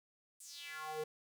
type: tone with high-pass filter sweep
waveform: square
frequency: 155.56 Hz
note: D#3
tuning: in tune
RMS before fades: -45 dBFS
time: 0.4-1.04 s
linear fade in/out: 5 ms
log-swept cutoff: 9000 to 380 Hz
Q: 3.7
effects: none